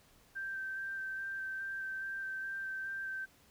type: tone with vibrato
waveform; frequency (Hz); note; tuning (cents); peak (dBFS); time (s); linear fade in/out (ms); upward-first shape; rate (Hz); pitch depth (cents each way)
sine; 1564; G6; -4; -37; 0.35-3.26; 20; square; 2.4; 11
effects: pink hiss -65 dBFS RMS until 3.5 s